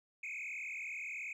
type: tone with frequency modulation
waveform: sine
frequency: 2349 Hz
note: D7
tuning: in tune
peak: -37 dBFS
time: 0.23-1.33 s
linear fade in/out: 5 ms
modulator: 41.3 Hz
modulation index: 4.8
effects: tanh soft clip ceiling -39 dBFS